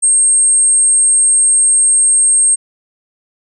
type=tone; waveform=sine; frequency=8480 Hz; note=C9; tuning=22 cents sharp; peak=-7 dBFS; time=0.02-2.56 s; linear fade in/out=20 ms; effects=none